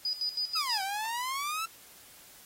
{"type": "tone with tremolo", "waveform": "sine", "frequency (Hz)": 4946, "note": "D#8", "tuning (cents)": -11, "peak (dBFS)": -28, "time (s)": [0.05, 0.84], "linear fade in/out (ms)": 2, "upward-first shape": "square", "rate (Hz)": 6.2, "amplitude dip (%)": 75}
{"type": "exponential two-way sweep", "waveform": "sawtooth", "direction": "down then up", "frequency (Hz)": [1347, 758, 1347], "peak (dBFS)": -28, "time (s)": [0.55, 1.66], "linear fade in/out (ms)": 10, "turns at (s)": 0.82}
{"effects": ["white hiss -54 dBFS RMS until 2.45 s", "AAC 48 kbps"]}